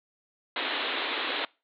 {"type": "band-pass noise", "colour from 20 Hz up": "white", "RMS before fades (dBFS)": -31, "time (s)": [0.56, 1.45], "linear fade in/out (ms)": 2, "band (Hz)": [250, 4000], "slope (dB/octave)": 96, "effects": ["noise-tail reverb RT60 0.3 s tail -24 dB re dry"]}